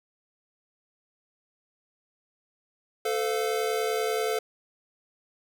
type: chord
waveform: square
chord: F major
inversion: first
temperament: equal with one note detuned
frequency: 440 / 510.4 / 698.5 Hz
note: A4 / C5 / F5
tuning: 0 / -43 / 0 cents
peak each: -28 / -33 / -33 dBFS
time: 3.05-4.39 s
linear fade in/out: 5 ms
effects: none